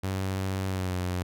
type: tone with pitch glide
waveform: sawtooth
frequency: 95.5 to 90.14 Hz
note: G2 to F#2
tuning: -45 to -45 cents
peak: -24 dBFS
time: 0.03-1.23 s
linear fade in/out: 10 ms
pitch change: -100 cents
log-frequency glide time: 0.66-1.01 s
effects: none